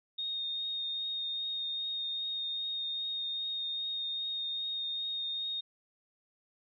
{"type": "tone with vibrato", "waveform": "sine", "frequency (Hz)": 3697, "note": "A#7", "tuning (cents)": -15, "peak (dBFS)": -33, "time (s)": [0.18, 5.61], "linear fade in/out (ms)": 10, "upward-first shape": "triangle", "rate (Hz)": 2.5, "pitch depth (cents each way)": 15, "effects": []}